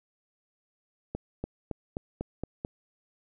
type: accelerating click train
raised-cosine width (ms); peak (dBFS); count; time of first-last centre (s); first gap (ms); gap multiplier
2; -19; 7; 1.15-2.649; 290; 0.94
effects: none

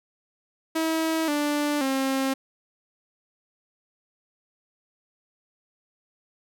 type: tone with pitch steps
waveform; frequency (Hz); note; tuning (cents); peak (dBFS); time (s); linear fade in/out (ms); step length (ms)
sawtooth; 322.1 / 293.7 / 267.7; E4 / D4 / C4; -40 / 0 / +40; -19; 0.75-2.34; 10; 530
effects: none

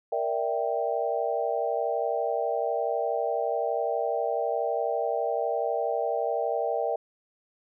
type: chord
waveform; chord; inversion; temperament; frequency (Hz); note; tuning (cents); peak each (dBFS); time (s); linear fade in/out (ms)
sine; E half-diminished seventh; second; equal; 466.2 / 587.3 / 659.3 / 784; Bb4 / D5 / E5 / G5; 0 / 0 / 0 / 0; -30 / -31 / -30 / -31; 0.12-6.96; 5
effects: none

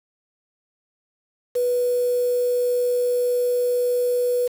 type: tone with quantisation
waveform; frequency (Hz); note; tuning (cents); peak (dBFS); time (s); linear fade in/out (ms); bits
sine; 490.9; B4; -10; -18; 1.55-4.48; 10; 6
effects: none

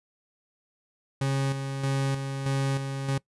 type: tone with tremolo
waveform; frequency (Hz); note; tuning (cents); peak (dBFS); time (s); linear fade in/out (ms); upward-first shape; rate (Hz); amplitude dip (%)
40% pulse; 136.4; C#3; -28; -23; 1.21-3.18; 5; square; 1.6; 50
effects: noise-tail reverb RT60 0.1 s tail -22 dB re dry + resampled to 24000 Hz

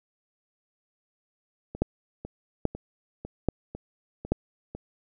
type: two click trains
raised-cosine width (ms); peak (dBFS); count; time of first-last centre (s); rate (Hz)
2; -23 / -9; 7 / 4; 1.75-4.75 / 1.82-4.32; 2 / 1.2
effects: none

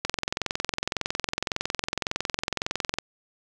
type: click train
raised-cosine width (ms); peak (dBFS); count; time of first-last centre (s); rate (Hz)
0.2; -8; 65; 0.05-2.986; 21.8
effects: none

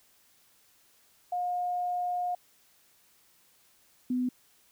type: tone pair in turn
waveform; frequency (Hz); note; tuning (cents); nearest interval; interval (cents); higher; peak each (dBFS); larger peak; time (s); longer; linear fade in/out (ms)
sine; 715 / 250.7; F5 / B3; +41 / +26; octave + tritone; 1815; first; -28 / -26; second; 1.32-2.35 / 4.1-4.29; first; 5
effects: white hiss -64 dBFS RMS until 4.71 s

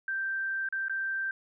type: tone with dropouts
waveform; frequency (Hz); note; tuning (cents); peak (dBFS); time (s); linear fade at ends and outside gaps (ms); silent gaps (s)
sine; 1568; G6; 0; -29; 0.08-1.31; 2; 0.688-0.725 / 0.883-0.896
effects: none

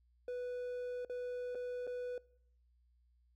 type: tone with dropouts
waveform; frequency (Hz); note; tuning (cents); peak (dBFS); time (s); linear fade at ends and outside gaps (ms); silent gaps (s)
triangle; 493.9; B4; 0; -36; 0.28-2.18; 2; 1.049-1.097 / 1.549-1.553 / 1.869-1.874
effects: noise-tail reverb RT60 0.7 s tail -23 dB re dry + added 60 Hz sine -68 dBFS peak until 3.35 s

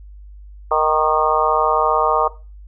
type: harmonic tone with a mistuned harmonic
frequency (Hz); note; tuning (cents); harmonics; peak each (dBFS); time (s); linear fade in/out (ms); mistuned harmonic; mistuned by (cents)
155.56; D#3; 0; 3 / 4 / 5 / 6 / 7 / 8; -21 / -21 / -21 / -21 / -21 / -21; 0.71-2.28; 5; 8; -33
effects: noise-tail reverb RT60 0.3 s tail -17 dB re dry + added 50 Hz sine -36 dBFS peak until 2.67 s

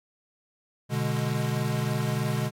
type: chord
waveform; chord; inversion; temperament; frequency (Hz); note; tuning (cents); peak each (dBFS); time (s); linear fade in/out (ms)
square; G# diminished; first; equal; 123.47 / 146.83 / 207.7; B2 / D3 / G#3; 0 / 0 / 0; -29 / -30 / -33; 0.89-2.51; 50
effects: AAC 64 kbps

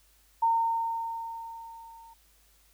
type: tone with level ramp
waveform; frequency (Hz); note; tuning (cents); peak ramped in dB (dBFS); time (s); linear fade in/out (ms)
sine; 915; A#5; -32; -20 to -49; 0.42-2.14; 10
effects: added 51 Hz sine -64 dBFS peak until 2.73 s + white hiss -64 dBFS RMS until 2.73 s

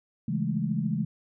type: chord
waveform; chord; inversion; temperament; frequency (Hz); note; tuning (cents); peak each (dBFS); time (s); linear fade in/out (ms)
sine; A major seventh; first; just; 137.5 / 165 / 206.2 / 220; C#3 / E3 / G#3 / A3; -14 / +2 / -12 / 0; -32 / -30 / -30 / -32; 0.28-1.05; 5
effects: none

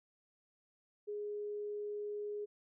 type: tone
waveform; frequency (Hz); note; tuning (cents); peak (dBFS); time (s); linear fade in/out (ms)
sine; 415.3; G#4; 0; -38; 1.07-2.46; 20
effects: none

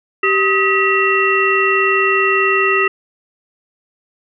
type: harmonic tone with a mistuned harmonic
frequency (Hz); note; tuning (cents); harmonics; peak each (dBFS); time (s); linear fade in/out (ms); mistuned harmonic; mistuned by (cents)
388.5; G4; -16; 1 / 3 / 5 / 7; -17 / -17 / -17 / -17; 0.23-2.88; 5; 3; +140
effects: none

